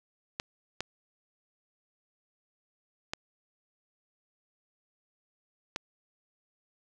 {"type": "clicks", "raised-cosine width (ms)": 0.2, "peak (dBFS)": -15, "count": 4, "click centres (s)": [0.399, 0.806, 3.135, 5.761], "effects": []}